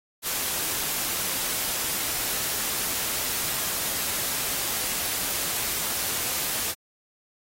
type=noise; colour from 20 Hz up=white; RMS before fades=-28 dBFS; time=0.22-6.75 s; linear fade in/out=50 ms; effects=AAC 48 kbps